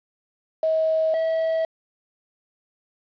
sine / triangle tone pair in turn, 638 / 648 Hz, D#5 / E5, +43 / -30 cents, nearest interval unison, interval 27 cents, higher second, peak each -18 dBFS, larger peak neither, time 0.63-1.14 / 1.14-1.65 s, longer neither, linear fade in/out 2 ms, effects resampled to 11025 Hz + 8-bit

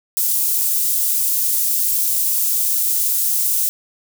white high-pass noise, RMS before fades -18 dBFS, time 0.17-3.69 s, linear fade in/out 0 ms, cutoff 8600 Hz, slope 12 dB/octave, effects none

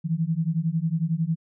sine beating tone pair, 157.8 / 168.8 Hz, D#3 / E3, +25 / +41 cents, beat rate 11 Hz, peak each -25 dBFS, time 0.04-1.36 s, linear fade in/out 20 ms, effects none

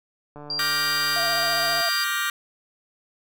click train, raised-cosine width 1 ms, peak -27 dBFS, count 214, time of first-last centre 0.36-1.809 s, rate 147 Hz
sine tone, 4747 Hz, D8, 18 cents sharp, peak -25 dBFS, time 0.5-2.04 s, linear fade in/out 2 ms
sawtooth chord, G minor seventh, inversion second, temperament just, 1176 / 1411.2 / 1568 / 1881.6 Hz, D6 / F6 / G6 / Bb6, +2 / +18 / 0 / +16 cents, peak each -25 / -25 / -25 / -25 dBFS, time 0.59-2.3 s, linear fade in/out 2 ms
sine tone with vibrato, 685 Hz, F5, 34 cents flat, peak -27 dBFS, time 1.16-1.89 s, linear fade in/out 2 ms, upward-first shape sine, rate 15 Hz, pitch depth 33 cents each way
effects none

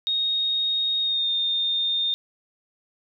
sine tone with pitch glide, 3729 to 3644 Hz, A#7 to A#7, 0 to -40 cents, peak -21 dBFS, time 0.07-2.14 s, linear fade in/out 0 ms, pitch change -40 cents, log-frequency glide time 1.01-1.3 s, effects none

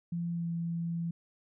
sine tone with pitch glide, 170.8 to 168.45 Hz, F3 to E3, -38 to +38 cents, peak -31 dBFS, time 0.12-1.11 s, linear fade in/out 5 ms, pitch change -24 cents, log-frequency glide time 0.32-0.47 s, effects none

